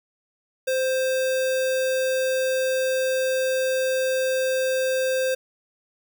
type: tone with sample-and-hold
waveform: sine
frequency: 520 Hz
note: C5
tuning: 11 cents flat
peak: -20 dBFS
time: 0.67-5.35 s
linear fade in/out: 10 ms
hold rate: 2100 Hz
effects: none